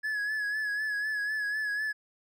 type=tone with vibrato; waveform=triangle; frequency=1700 Hz; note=G#6; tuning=40 cents sharp; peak=-27 dBFS; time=0.03-1.93 s; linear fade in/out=20 ms; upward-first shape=sine; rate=4 Hz; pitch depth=45 cents each way; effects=none